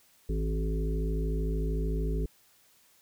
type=harmonic tone with a mistuned harmonic; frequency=53.3 Hz; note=G#1; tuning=46 cents sharp; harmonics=1 / 3 / 5 / 7 / 8; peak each=-28 / -35 / -40 / -40 / -39 dBFS; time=0.29-2.26 s; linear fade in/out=5 ms; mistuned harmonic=5; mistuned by=-16 cents; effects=white hiss -63 dBFS RMS until 3.01 s